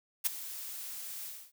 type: noise with ADSR envelope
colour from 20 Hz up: blue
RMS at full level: -26 dBFS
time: 0.24-1.52 s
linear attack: 23 ms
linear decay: 14 ms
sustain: -16 dB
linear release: 270 ms
effects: none